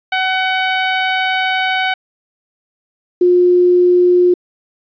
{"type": "tone pair in turn", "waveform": ["15% pulse", "sine"], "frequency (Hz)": [752, 357], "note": ["F#5", "F4"], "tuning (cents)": [28, 38], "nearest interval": "octave + minor second", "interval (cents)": 1290, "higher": "first", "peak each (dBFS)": -7, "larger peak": "neither", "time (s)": [[0.12, 1.94], [3.21, 4.34]], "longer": "first", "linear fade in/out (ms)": 5, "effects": ["resampled to 11025 Hz", "8-bit"]}